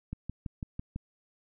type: click train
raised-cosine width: 5 ms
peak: -23 dBFS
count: 6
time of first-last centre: 0.13-0.961 s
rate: 6.02 Hz
effects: none